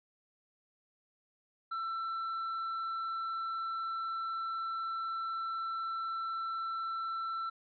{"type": "tone with tanh clipping", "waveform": "sine", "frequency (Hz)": 1338, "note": "E6", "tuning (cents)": 25, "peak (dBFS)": -35, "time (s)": [1.71, 7.5], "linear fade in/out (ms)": 10, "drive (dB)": 4, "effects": ["resampled to 11025 Hz"]}